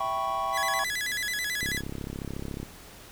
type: chord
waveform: triangle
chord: C# half-diminished seventh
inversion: first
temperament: equal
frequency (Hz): 659.3 / 784 / 987.8 / 1108.7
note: E5 / G5 / B5 / C#6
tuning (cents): 0 / 0 / 0 / 0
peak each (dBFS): -33 / -30 / -33 / -28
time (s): 0-0.84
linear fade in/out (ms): 5
type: tone with vibrato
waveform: sawtooth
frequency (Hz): 1832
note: A#6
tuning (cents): -31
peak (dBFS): -25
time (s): 0.52-1.82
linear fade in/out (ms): 50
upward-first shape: square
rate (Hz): 9.2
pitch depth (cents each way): 150
type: click train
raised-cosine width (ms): 3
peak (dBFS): -22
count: 35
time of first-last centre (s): 1.63-2.63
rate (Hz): 34
effects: pink hiss -48 dBFS RMS until 3.11 s